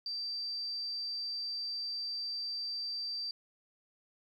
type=tone; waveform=sine; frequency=4674 Hz; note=D8; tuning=9 cents flat; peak=-35 dBFS; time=0.06-3.31 s; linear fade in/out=2 ms; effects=11-bit